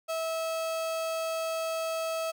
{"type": "tone", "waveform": "35% pulse", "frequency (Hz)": 650, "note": "E5", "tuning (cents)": -24, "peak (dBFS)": -28, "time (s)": [0.08, 2.32], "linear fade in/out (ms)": 20, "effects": []}